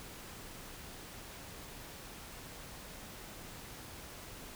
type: silence
effects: pink hiss -49 dBFS RMS until 4.55 s